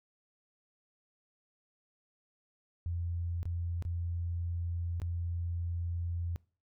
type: tone with dropouts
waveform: sine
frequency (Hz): 85.8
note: F2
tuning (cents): -30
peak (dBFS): -32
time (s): 2.86-6.36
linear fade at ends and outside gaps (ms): 0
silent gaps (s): 3.43-3.455 / 3.824-3.851 / 5-5.018
effects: noise-tail reverb RT60 0.4 s tail -24 dB re dry